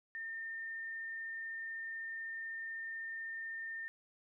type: tone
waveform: sine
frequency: 1812 Hz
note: A#6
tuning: 50 cents flat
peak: -40 dBFS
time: 0.15-3.88 s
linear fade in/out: 0 ms
effects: none